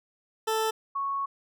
20% pulse / sine tone pair in turn, 440.8 / 1106.3 Hz, A4 / C#6, +3 / -4 cents, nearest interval octave + major third, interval 1593 cents, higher second, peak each -20 / -27 dBFS, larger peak first, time 0.47-0.71 / 0.95-1.26 s, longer second, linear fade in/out 10 ms, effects none

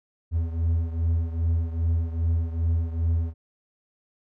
triangle beating tone pair, 82 / 84.5 Hz, E2 / E2, -9 / +43 cents, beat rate 2.5 Hz, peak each -21 / -26 dBFS, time 0.31-3.34 s, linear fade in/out 50 ms, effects none

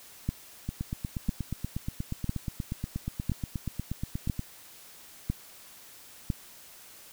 two click trains, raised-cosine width 5 ms, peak -15 / -19 dBFS, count 7 / 32, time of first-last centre 0.29-6.302 / 0.69-4.394 s, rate 0.998 / 8.37 Hz, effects white hiss -51 dBFS RMS until 7.12 s

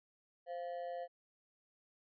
triangle ring-modulated tone, 609 Hz, D#5, 37 cents flat, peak -35 dBFS, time 0.46-1.08 s, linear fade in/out 50 ms, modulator 85.7 Hz, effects resampled to 11025 Hz

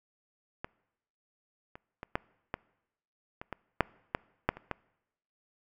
clicks, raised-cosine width 0.5 ms, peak -21 / -30 / -25 / -13 / -17 / -25 / -21 / -7 / -13 / -9 / -29 / -17 dBFS, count 12, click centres 0.645 / 1.755 / 2.031 / 2.155 / 2.541 / 3.415 / 3.527 / 3.807 / 4.149 / 4.49 / 4.57 / 4.713 s, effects noise-tail reverb RT60 0.9 s tail -24 dB re dry

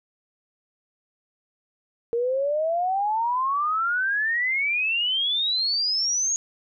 sine exponential sweep, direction up, 460.8 to 6700 Hz, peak -21 dBFS, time 2.13-6.36 s, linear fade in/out 0 ms, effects none

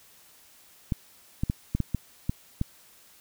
clicks, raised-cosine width 5 ms, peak -13 dBFS, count 8, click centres 0.922 / 1.435 / 1.499 / 1.75 / 1.803 / 1.947 / 2.295 / 2.614 s, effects white hiss -56 dBFS RMS until 3.2 s

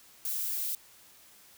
violet noise with high-pass filter sweep, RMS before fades -33 dBFS, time 0.25-0.75 s, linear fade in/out 2 ms, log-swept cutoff 350 to 3300 Hz, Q 1.1, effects white hiss -57 dBFS RMS until 1.57 s

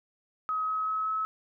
sine tone with pitch steps, 1270 / 1277.4 / 1284.8 / 1292.2 Hz, D#6 / D#6 / E6 / E6, +35 / +45 / -45 / -35 cents, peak -27 dBFS, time 0.49-1.25 s, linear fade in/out 0 ms, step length 190 ms, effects none

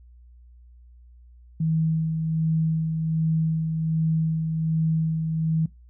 sine tone with tremolo, 160 Hz, D#3, 49 cents sharp, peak -19 dBFS, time 1.6-5.66 s, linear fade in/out 5 ms, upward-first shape sine, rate 1.3 Hz, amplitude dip 40%, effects noise-tail reverb RT60 0.2 s tail -21 dB re dry + added 60 Hz sine -47 dBFS peak until 5.89 s

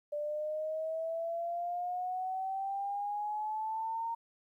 sine exponential sweep, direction up, 587.3 to 925 Hz, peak -33 dBFS, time 0.12-4.15 s, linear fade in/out 10 ms, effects 12-bit

